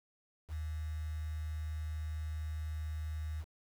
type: tone with quantisation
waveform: sine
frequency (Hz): 77.78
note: D#2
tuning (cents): 0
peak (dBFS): -36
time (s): 0.48-3.45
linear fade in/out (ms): 50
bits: 9
effects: none